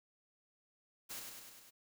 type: noise with echo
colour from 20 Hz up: white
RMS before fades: -45 dBFS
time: 1.09-1.21 s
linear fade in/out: 20 ms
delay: 100 ms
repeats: 5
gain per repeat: -3 dB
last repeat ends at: 1.71 s
effects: none